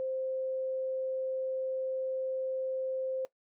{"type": "tone", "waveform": "sine", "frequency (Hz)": 523.3, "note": "C5", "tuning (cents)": 0, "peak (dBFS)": -31, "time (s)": [0, 3.25], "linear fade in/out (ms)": 0, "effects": ["noise-tail reverb RT60 0.1 s tail -18 dB re dry"]}